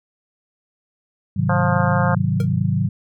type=chord; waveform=sine; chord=Ab dominant seventh; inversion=none; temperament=equal; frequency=103.83 / 130.81 / 155.56 / 185 Hz; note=Ab2 / C3 / Eb3 / Gb3; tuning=0 / 0 / 0 / 0 cents; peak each=-22 dBFS; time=1.36-2.89 s; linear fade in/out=10 ms
type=harmonic tone; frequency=176.9 Hz; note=F3; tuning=23 cents sharp; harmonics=3 / 4 / 5 / 6 / 7 / 8 / 9; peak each=-24 / -25 / -26 / -27 / -27 / -28 / -29 dBFS; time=1.49-2.15 s; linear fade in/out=5 ms
type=tone with exponential decay; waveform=square; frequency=466.2 Hz; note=A#4; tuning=in tune; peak=-25 dBFS; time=2.4-2.48 s; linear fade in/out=2 ms; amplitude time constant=17 ms
effects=none